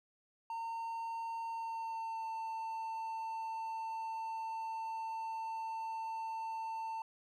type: tone with pitch glide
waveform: triangle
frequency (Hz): 913 to 895.8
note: A#5 to A5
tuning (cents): -36 to +31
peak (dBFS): -36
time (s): 0.5-7.02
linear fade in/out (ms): 2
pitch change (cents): -33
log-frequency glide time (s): 1.48-2.28
effects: none